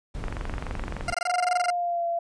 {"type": "noise", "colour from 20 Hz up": "brown", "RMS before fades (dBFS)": -33, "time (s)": [0.14, 1.14], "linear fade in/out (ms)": 10}
{"type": "click train", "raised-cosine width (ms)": 0.5, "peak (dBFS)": -18, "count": 19, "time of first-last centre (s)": [0.24, 1.009], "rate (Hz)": 23.4}
{"type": "tone bursts", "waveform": "20% pulse", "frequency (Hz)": 698.5, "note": "F5", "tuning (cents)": 0, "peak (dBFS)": -19, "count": 15, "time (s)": [1.08, 1.703], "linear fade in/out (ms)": 2, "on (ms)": 21, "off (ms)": 22}
{"type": "tone with pitch glide", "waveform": "sine", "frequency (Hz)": [720, 682.7], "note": ["F#5", "F5"], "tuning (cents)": [-47, -40], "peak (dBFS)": -24, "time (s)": [1.26, 2.19], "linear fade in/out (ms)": 5, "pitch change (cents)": -93, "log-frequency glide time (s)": [1.54, 2.06]}
{"effects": ["resampled to 22050 Hz"]}